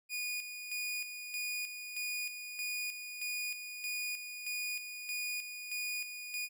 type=tone with tremolo; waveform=sawtooth; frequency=2457 Hz; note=D#7; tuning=22 cents flat; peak=-32 dBFS; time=0.09-6.49 s; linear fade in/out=50 ms; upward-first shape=square; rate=1.6 Hz; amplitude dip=55%; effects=none